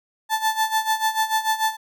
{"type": "tone with tremolo", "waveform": "35% pulse", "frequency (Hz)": 878, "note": "A5", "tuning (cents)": -4, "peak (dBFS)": -15, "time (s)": [0.29, 1.77], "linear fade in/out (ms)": 50, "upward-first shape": "sine", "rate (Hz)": 6.8, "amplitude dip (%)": 80, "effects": []}